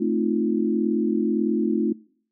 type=chord; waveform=sine; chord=F dominant seventh; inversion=first; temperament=equal; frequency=220 / 261.6 / 311.1 / 349.2 Hz; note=A3 / C4 / Eb4 / F4; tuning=0 / 0 / 0 / 0 cents; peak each=-24 / -28 / -26 / -25 dBFS; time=0-1.93 s; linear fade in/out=10 ms; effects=noise-tail reverb RT60 0.6 s tail -24 dB re dry